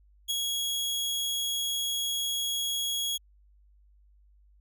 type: tone with ADSR envelope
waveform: sawtooth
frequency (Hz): 3322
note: G#7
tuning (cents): 0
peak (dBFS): -22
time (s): 0.28-3.18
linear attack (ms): 25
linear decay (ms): 13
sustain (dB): -3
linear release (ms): 20
effects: added 50 Hz sine -57 dBFS peak until 4.6 s